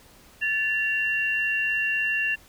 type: tone pair together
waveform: sine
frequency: 1745 / 2752 Hz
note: A6 / F7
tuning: -15 / -26 cents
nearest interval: minor sixth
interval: 789 cents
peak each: -25 dBFS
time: 0.41-2.36 s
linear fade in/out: 20 ms
effects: pink hiss -53 dBFS RMS until 2.48 s